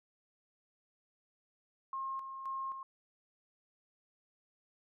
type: tone with tremolo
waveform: sine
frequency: 1071 Hz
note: C6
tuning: 40 cents sharp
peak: -36 dBFS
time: 1.93-2.83 s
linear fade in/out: 2 ms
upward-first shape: square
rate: 1.9 Hz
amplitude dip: 50%
effects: none